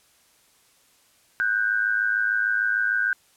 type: tone pair together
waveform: sine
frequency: 1480 / 1586.6 Hz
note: F#6 / G6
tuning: 0 / +20 cents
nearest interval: minor second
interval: 120 cents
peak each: -23 dBFS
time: 1.4-3.13 s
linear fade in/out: 0 ms
effects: white hiss -60 dBFS RMS until 3.36 s + low-pass 12000 Hz 12 dB/octave